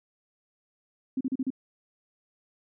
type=tone bursts; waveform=sine; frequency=261.6 Hz; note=C4; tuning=in tune; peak=-25 dBFS; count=5; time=1.17-1.504 s; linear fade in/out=5 ms; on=38 ms; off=36 ms; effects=none